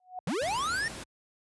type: tone with exponential growth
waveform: sine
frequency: 735 Hz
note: F#5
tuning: 12 cents flat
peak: -32 dBFS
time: 0-0.19 s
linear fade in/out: 2 ms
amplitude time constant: 41 ms
type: linear sweep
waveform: square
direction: up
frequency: 134.8 to 1864.7 Hz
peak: -29 dBFS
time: 0.27-0.88 s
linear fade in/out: 2 ms
type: noise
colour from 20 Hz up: pink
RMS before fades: -41 dBFS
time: 0.41-1.04 s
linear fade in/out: 10 ms
effects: high-pass 60 Hz 12 dB/octave + resampled to 24000 Hz